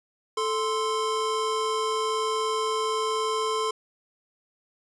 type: tone pair together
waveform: square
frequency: 438.7 / 1044 Hz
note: A4 / C6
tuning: -5 / -4 cents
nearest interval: octave + minor third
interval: 1501 cents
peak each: -28 dBFS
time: 0.37-3.71 s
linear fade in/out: 5 ms
effects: resampled to 22050 Hz